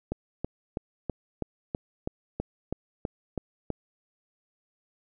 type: click train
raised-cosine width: 2 ms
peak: -16 dBFS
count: 12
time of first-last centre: 0.12-3.703 s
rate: 3.07 Hz
effects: none